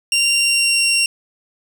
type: tone with pitch glide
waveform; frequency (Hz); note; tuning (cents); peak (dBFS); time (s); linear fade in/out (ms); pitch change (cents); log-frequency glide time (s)
20% pulse; 2771 to 2753; F7 to F7; -14 to -25; -8; 0.12-1.06; 2; -11; 0.34-0.81
effects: 7-bit